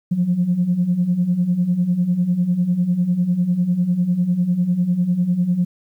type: beating tone pair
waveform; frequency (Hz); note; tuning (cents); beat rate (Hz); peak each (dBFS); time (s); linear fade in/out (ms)
sine; 171.2 / 181.2; F3 / F#3; -34 / -36; 10; -21 / -16; 0.11-5.65; 10
effects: tanh soft clip ceiling -9 dBFS + 9-bit